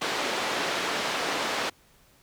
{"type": "band-pass noise", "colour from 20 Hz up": "pink", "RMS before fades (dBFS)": -29, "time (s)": [0.01, 1.7], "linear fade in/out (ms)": 10, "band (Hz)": [410, 4600], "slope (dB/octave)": 12, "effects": ["pink hiss -60 dBFS RMS until 2.22 s"]}